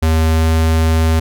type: tone with pitch glide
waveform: square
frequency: 80.1 to 80.61 Hz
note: E2 to E2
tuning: -49 to -38 cents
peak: -11 dBFS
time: 0.02-1.2 s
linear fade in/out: 10 ms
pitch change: +11 cents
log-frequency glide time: 0.29-0.47 s
effects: none